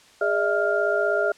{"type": "tone cluster", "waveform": "sine", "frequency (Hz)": [411.7, 602, 658, 1402], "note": ["G#4", "D5", "E5", "F6"], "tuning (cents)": [-15, 43, -3, 6], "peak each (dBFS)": -25, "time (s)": [0.21, 1.32], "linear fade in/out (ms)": 5, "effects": ["white hiss -53 dBFS RMS until 1.37 s", "low-pass 7000 Hz 12 dB/octave"]}